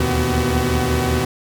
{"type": "tone cluster", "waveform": "sawtooth", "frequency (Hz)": [74.9, 80.2, 119.8, 251.1, 378.8], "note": ["D2", "E2", "A#2", "B3", "F#4"], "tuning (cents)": [35, -47, 48, 29, 41], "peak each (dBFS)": -19, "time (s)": [0, 1.25], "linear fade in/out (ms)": 5, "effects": []}